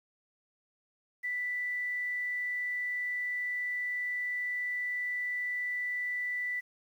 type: tone with quantisation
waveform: sine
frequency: 1977 Hz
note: B6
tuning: 1 cent sharp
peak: -31 dBFS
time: 1.23-6.61 s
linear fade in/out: 20 ms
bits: 10
effects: none